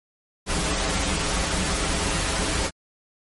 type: noise with comb filter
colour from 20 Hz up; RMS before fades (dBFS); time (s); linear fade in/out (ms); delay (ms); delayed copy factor
pink; -24; 0.46-2.71; 50; 8.4; -0.8
effects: MP3 48 kbps